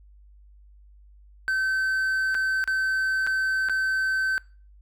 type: tone with dropouts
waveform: triangle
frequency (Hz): 1539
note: G6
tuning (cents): -32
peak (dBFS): -20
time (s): 1.48-4.38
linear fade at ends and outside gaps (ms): 0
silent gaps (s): 2.345-2.35 / 2.64-2.676 / 3.266-3.272 / 3.687-3.696
effects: noise-tail reverb RT60 0.4 s tail -23 dB re dry + added 50 Hz sine -49 dBFS peak until 4.81 s